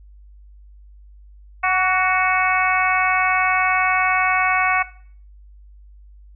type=harmonic tone with a mistuned harmonic; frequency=370 Hz; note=F#4; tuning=in tune; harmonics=2 / 3 / 4 / 5 / 6 / 7; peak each=-21 / -21 / -24 / -27 / -22 / -27 dBFS; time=1.63-4.83 s; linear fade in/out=10 ms; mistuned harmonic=3; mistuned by=+27 cents; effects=noise-tail reverb RT60 0.5 s tail -17 dB re dry + added 50 Hz sine -42 dBFS peak until 6.35 s